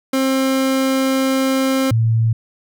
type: tone pair in turn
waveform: 30% pulse / sine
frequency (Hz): 265.6 / 113.16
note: C4 / A2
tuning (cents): +26 / +49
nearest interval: octave + minor third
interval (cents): 1477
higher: first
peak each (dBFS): -12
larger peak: neither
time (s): 0.13-1.91 / 1.91-2.33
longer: first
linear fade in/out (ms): 5
effects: none